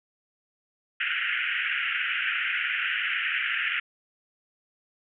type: band-pass noise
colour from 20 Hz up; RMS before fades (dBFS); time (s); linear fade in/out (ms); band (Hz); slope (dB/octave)
pink; -28; 1-3.8; 5; 1400 to 3000; 96
effects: none